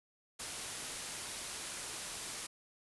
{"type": "low-pass noise", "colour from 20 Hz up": "white", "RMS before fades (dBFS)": -44, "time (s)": [0.39, 2.47], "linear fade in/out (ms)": 10, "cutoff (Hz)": 11000, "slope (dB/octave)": 96, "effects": []}